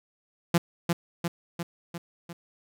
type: tone with echo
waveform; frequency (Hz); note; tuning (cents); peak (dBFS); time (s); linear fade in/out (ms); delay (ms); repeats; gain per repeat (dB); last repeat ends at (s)
sawtooth; 171; F3; -36; -14; 0.54-0.58; 5; 350; 5; -4; 2.33
effects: none